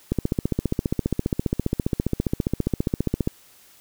click train, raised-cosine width 3 ms, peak -8 dBFS, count 48, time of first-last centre 0.12-3.274 s, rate 14.9 Hz, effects white hiss -53 dBFS RMS until 3.8 s

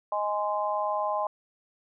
sine chord, Ab major, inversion second, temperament just, 623 / 830.6 / 1038.3 Hz, Eb5 / Ab5 / C6, +2 / 0 / -14 cents, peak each -30 dBFS, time 0.12-1.27 s, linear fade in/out 2 ms, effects none

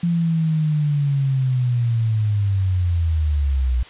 sine linear sweep, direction down, 172.8 to 59.3 Hz, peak -16 dBFS, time 0.03-3.83 s, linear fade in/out 5 ms, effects white hiss -42 dBFS RMS until 3.89 s + resampled to 8000 Hz

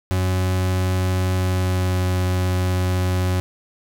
40% pulse tone with pitch glide, 92.5 to 91.6 Hz, F#2 to F#2, 0 to -17 cents, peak -17 dBFS, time 0.11-3.4 s, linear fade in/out 0 ms, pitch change -17 cents, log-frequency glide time 1.33-2.05 s, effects none

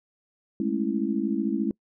sine chord, A major seventh, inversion third, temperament just, 206.2 / 220 / 275 / 330 Hz, G#3 / A3 / C#4 / E4, -12 / 0 / -14 / +2 cents, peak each -29 dBFS, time 0.6-1.71 s, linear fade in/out 2 ms, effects noise-tail reverb RT60 0.1 s tail -25 dB re dry

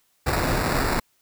pink noise with sample-and-hold, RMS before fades -23 dBFS, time 0.26-1 s, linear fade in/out 10 ms, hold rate 3150 Hz, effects white hiss -66 dBFS RMS until 1.21 s

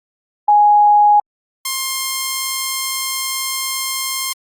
sine / 5% pulse tone pair in turn, 830.6 / 1060.1 Hz, G#5 / C6, 0 / +22 cents, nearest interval major third, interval 422 cents, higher second, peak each -7 dBFS, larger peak neither, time 0.48-1.2 / 1.65-4.33 s, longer second, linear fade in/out 5 ms, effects Opus 32 kbps

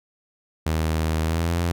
sawtooth tone with pitch glide, 79.4 to 85.59 Hz, D#2 to F2, +36 to -34 cents, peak -17 dBFS, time 0.66-1.72 s, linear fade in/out 5 ms, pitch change +130 cents, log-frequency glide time 1.22-1.55 s, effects none

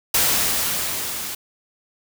white noise with level ramp, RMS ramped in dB -17 to -30 dBFS, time 0.14-1.35 s, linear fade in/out 5 ms, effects none

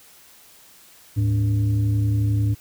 sine tone with frequency modulation, 107.1 Hz, A2, 46 cents flat, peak -17 dBFS, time 1.16-2.55 s, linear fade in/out 20 ms, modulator 183 Hz, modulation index 0.49, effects white hiss -50 dBFS RMS until 2.6 s

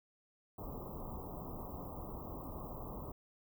pink band-stop noise, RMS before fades -45 dBFS, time 0.58-3.12 s, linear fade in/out 5 ms, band 1200 to 15000 Hz, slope 96 dB/octave, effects none

